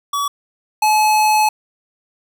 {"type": "tone pair in turn", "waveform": "square", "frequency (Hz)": [1138, 856.7], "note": ["C#6", "A5"], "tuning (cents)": [45, -46], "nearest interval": "perfect fourth", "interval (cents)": 491, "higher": "first", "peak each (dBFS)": [-18, -12], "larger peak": "second", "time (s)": [[0.13, 0.28], [0.82, 1.49]], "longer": "second", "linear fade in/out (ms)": 5, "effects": []}